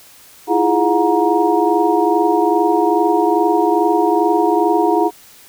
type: tone cluster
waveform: sine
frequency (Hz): 323.8 / 346.2 / 416.9 / 723 / 942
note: E4 / F4 / G#4 / F#5 / A#5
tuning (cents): -31 / -15 / +7 / -40 / +18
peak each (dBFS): -18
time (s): 0.47-5.11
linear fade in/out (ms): 50
effects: white hiss -44 dBFS RMS until 5.48 s